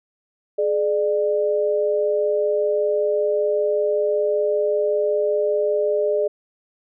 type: tone pair together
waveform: sine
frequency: 422.1 / 596.9 Hz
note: G#4 / D5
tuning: +28 / +28 cents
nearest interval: tritone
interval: 600 cents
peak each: -20 dBFS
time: 0.58-6.28 s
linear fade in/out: 10 ms
effects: none